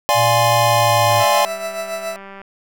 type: chord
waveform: square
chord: D half-diminished seventh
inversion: none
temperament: equal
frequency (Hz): 587.3 / 698.5 / 830.6 / 1046.5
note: D5 / F5 / Ab5 / C6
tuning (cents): 0 / 0 / 0 / 0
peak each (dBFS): -19 / -21 / -18 / -19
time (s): 0.09-1.45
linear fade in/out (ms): 0
type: tone with pitch glide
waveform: triangle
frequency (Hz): 116.1 to 108.95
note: A#2 to A2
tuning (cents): -7 to -17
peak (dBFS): -19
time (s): 0.14-1.25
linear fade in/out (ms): 50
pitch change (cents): -110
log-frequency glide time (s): 0.6-1.07
type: click train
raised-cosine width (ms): 0.5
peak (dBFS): -22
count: 259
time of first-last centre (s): 1.1-2.416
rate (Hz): 196
type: tone with tremolo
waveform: 40% pulse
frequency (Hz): 660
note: E5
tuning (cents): +2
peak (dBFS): -20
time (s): 1.2-2.16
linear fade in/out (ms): 0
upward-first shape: triangle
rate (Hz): 7.1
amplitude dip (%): 65
effects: none